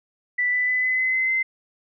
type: tone with pitch steps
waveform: sine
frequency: 1975.5 / 1990.4 / 2005 / 2021 / 2036 / 2051 / 2067 Hz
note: B6 / B6 / B6 / B6 / C7 / C7 / C7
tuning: 0 / +13 / +26 / +39 / -48 / -35 / -22 cents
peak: -19 dBFS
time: 0.38-1.43 s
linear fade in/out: 10 ms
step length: 150 ms
effects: none